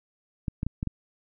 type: clicks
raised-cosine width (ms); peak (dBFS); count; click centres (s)
5; -16; 5; 0.482 / 0.631 / 0.666 / 0.829 / 0.873
effects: none